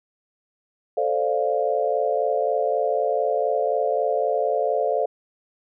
sine chord, D minor seventh, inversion second, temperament equal, 440 / 523.3 / 587.3 / 698.5 Hz, A4 / C5 / D5 / F5, 0 / 0 / 0 / 0 cents, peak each -25 dBFS, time 0.97-5.06 s, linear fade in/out 5 ms, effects none

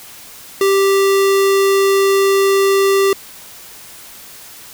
square tone, 392 Hz, G4, in tune, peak -11 dBFS, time 0.61-3.13 s, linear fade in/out 2 ms, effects white hiss -37 dBFS RMS until 4.73 s

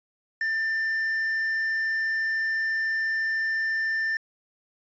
triangle tone with quantisation, 1787 Hz, A6, 26 cents sharp, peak -22 dBFS, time 0.41-4.17 s, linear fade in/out 2 ms, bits 8, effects resampled to 16000 Hz

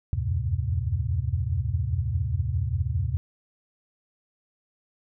sine tone cluster, 73.6 / 85.9 / 90.8 / 105.7 / 127.3 Hz, D2 / F2 / F#2 / G#2 / C3, +4 / -28 / -32 / +31 / -47 cents, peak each -30 dBFS, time 0.13-3.17 s, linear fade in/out 0 ms, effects none

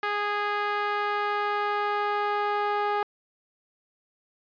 sawtooth tone with band-pass filter sweep, 412.9 Hz, G#4, 10 cents flat, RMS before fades -27 dBFS, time 0.03-3.03 s, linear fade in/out 2 ms, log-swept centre 1500 to 980 Hz, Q 1.4, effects resampled to 11025 Hz

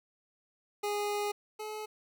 25% pulse tone pair in turn, 412.8 / 428.4 Hz, G#4 / A4, -10 / -46 cents, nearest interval minor second, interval 64 cents, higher second, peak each -27 / -34 dBFS, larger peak first, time 0.83-1.32 / 1.59-1.86 s, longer first, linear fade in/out 10 ms, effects none

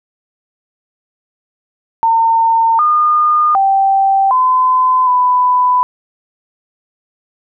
sine tone with pitch steps, 909 / 1218 / 780 / 1019 / 997 Hz, A#5 / D#6 / G5 / C6 / B5, -44 / -37 / -9 / -46 / +16 cents, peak -8 dBFS, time 2.03-5.83 s, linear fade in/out 0 ms, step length 760 ms, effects none

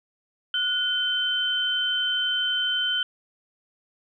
sine tone pair together, 1458 / 3084 Hz, F#6 / G7, -26 / -29 cents, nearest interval octave + minor second, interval 1297 cents, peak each -28 / -23 dBFS, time 0.54-3.03 s, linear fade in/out 2 ms, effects none

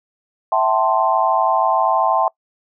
sine chord, A minor seventh, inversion second, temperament equal with one note detuned, 659.3 / 767.4 / 880 / 1046.5 Hz, E5 / G5 / A5 / C6, 0 / -37 / 0 / 0 cents, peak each -19 dBFS, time 0.52-2.28 s, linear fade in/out 2 ms, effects noise-tail reverb RT60 0.1 s tail -24 dB re dry

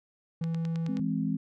triangle tone, 164.81 Hz, E3, in tune, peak -26 dBFS, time 0.41-1 s, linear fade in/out 5 ms
click train, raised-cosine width 0.2 ms, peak -26 dBFS, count 6, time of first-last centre 0.44-0.97 s, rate 9.43 Hz
sine chord, E augmented, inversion none, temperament equal, 164.81 / 207.7 / 261.6 Hz, E3 / G#3 / B#3, 0 / 0 / 0 cents, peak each -31 dBFS, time 0.88-1.37 s, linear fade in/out 10 ms
effects none

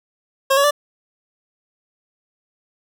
25% pulse tone with pitch steps, 540 / 561.6 / 584.1 Hz, C#5 / C#5 / D5, -45 / +22 / -10 cents, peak -9 dBFS, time 0.5-0.71 s, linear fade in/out 10 ms, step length 70 ms, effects none

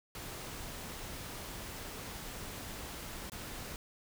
pink noise with dropouts, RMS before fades -44 dBFS, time 0.15-3.76 s, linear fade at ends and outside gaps 1 ms, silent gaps 3.298-3.319 s, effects none

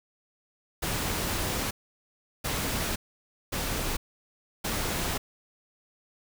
pink noise bursts at uneven times, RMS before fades -30 dBFS, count 4, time 0.82-1.71 / 2.44-2.96 / 3.52-3.97 / 4.64-5.18 s, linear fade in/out 10 ms, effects none

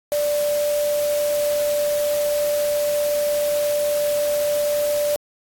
sine tone in noise, 587.3 Hz, D5, in tune, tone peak -18 dBFS, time 0.12-5.16 s, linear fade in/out 0 ms, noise white, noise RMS -31 dBFS, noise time 0.12-5.16 s, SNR +10 dB, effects AAC 64 kbps

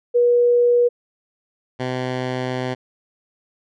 sine / 10% pulse tone pair in turn, 482.7 / 127.53 Hz, B4 / C3, -40 / -44 cents, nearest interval octave + major seventh, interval 2304 cents, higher first, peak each -12 / -14 dBFS, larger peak first, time 0.14-0.89 / 1.79-2.75 s, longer second, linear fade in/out 20 ms, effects low-pass 4000 Hz 12 dB/octave

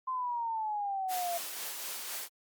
sine exponential sweep, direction down, 1046.5 to 680 Hz, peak -31 dBFS, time 0.07-1.38 s, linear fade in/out 10 ms
white noise with tremolo, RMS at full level -38 dBFS, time 1.08-2.29 s, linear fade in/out 50 ms, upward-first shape sine, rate 4 Hz, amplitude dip 30%
effects high-pass 400 Hz 12 dB/octave + Opus 48 kbps

